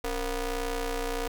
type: ring-modulated tone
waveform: sawtooth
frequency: 247.7 Hz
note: B3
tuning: 5 cents sharp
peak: -22 dBFS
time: 0.04-1.28 s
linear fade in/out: 5 ms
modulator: 217 Hz
effects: 8-bit